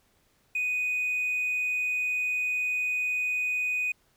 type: tone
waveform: triangle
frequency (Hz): 2489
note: D#7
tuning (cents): 0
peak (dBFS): -23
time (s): 0.55-3.92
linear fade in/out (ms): 5
effects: tanh soft clip ceiling -21 dBFS + pink hiss -67 dBFS RMS until 4.16 s